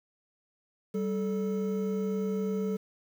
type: tone pair together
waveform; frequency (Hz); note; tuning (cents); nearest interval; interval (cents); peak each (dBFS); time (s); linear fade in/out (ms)
triangle; 194.22 / 436; G3 / A4; -16 / -16; octave + major second; 1400; -28 / -30; 0.94-2.77; 10
effects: 9-bit